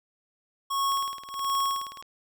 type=tone with tremolo; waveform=square; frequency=1100 Hz; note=C#6; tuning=14 cents flat; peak=-24 dBFS; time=0.7-2.02 s; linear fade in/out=10 ms; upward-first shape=sine; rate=1.4 Hz; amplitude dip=90%
type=click train; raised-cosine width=0.2 ms; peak=-26 dBFS; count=22; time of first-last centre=0.92-2.025 s; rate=19 Hz
effects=none